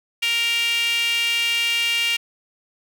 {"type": "tone with high-pass filter", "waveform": "sawtooth", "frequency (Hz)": 466.2, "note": "A#4", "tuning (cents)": 0, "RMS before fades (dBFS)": -21, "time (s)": [0.22, 2.17], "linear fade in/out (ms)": 10, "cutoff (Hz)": 2600, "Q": 8.4, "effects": []}